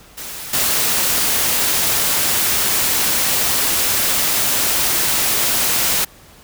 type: noise with level steps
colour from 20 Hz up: white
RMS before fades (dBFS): -30 / -17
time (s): 0.17-6.05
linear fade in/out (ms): 10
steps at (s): 0.53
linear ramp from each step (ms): 5
effects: pink hiss -45 dBFS RMS until 6.43 s